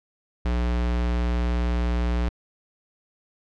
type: tone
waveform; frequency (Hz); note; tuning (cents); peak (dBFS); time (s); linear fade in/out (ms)
square; 59.8; A#1; +45; -22; 0.45-2.29; 5
effects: low-pass 4000 Hz 12 dB/octave